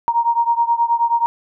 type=beating tone pair; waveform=sine; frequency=932.3 / 941.7 Hz; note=A#5 / A#5; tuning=0 / +17 cents; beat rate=9.4 Hz; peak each=-16 / -18 dBFS; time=0.08-1.26 s; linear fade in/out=0 ms; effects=none